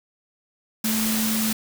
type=tone in noise; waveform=sine; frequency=220 Hz; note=A3; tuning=in tune; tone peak=-23 dBFS; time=0.84-1.53 s; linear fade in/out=5 ms; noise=white; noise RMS=-26 dBFS; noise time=0.84-1.53 s; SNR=0 dB; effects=none